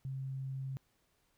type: tone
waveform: sine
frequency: 133.7 Hz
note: C3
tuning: 38 cents sharp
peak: -37 dBFS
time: 0.05-0.77 s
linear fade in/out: 0 ms
effects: pink hiss -75 dBFS RMS until 1.37 s